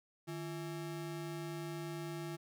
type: ring-modulated tone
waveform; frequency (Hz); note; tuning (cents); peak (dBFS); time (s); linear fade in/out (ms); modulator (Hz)
square; 247.8; B3; +6; -38; 0.27-2.37; 20; 94.4
effects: none